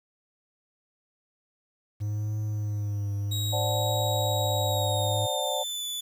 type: tone with vibrato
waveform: triangle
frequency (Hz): 103.9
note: G#2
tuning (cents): +1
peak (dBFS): -25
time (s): 2-5.27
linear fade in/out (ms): 20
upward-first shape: triangle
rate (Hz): 0.65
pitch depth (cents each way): 52
type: tone with pitch glide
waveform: sawtooth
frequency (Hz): 3811 to 3475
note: A#7 to A7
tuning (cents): +38 to -22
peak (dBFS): -28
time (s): 3.31-6.01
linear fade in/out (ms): 10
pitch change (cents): -160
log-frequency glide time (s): 4.66-5.86
type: chord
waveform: sine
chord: D dominant seventh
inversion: third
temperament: equal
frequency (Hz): 523.3 / 587.3 / 740 / 880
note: C5 / D5 / F#5 / A5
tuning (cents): 0 / 0 / 0 / 0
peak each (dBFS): -33 / -31 / -33 / -35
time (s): 3.52-5.64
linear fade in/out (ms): 20
effects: 9-bit